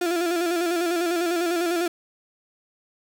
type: tone with vibrato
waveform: 35% pulse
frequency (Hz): 343.8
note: F4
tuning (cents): -27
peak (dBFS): -20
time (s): 0.01-1.88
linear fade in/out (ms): 5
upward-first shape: square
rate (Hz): 10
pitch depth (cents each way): 51
effects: none